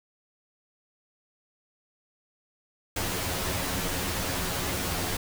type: noise with comb filter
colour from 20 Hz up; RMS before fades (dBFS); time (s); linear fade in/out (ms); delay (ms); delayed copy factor
pink; -30; 2.96-5.17; 5; 11; +0.8
effects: none